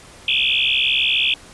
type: tone with frequency modulation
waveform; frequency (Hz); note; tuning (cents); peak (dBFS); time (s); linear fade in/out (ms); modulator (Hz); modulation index
sine; 2960; F#7; 0; -15; 0.28-1.34; 2; 66.1; 7.7
effects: pink hiss -43 dBFS RMS until 1.53 s + resampled to 24000 Hz